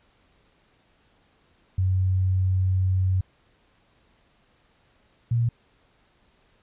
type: tone pair in turn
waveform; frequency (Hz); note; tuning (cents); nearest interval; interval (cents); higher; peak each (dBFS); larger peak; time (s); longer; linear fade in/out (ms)
sine; 93.4 / 117.68; F#2 / A#2; +17 / +17; major third; 400; second; -19; neither; 1.78-3.21 / 5.31-5.49; first; 5
effects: pink hiss -63 dBFS RMS until 6.62 s + resampled to 8000 Hz